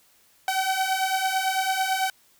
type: beating tone pair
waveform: sawtooth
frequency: 757 / 766 Hz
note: F#5 / G5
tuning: +39 / -40 cents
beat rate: 9 Hz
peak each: -23 / -21 dBFS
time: 0.48-2.1 s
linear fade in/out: 2 ms
effects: white hiss -60 dBFS RMS until 2.39 s